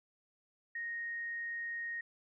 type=tone; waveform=sine; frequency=1864.7 Hz; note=A#6; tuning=in tune; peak=-37 dBFS; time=0.75-2.01 s; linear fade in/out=5 ms; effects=none